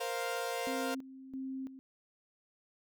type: chord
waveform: sawtooth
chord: Bb suspended second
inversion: none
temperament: equal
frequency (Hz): 466.2 / 523.3 / 698.5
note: Bb4 / C5 / F5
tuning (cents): 0 / 0 / 0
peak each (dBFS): -35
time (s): 0-0.95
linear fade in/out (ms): 10
type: tone with tremolo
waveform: sine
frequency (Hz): 264.7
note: C4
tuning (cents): +20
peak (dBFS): -37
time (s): 0.67-1.79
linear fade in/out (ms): 0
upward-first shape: square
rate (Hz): 1.5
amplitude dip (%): 70
effects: none